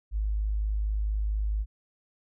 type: tone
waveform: sine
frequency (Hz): 52.2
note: G#1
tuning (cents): +10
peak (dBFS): -25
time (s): 0.11-1.66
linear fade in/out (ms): 50
effects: none